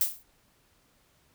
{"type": "noise with exponential decay", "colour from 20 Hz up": "violet", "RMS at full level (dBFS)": -21, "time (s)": [0.01, 0.23], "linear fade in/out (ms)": 1, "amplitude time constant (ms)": 47, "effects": ["pink hiss -66 dBFS RMS until 1.34 s"]}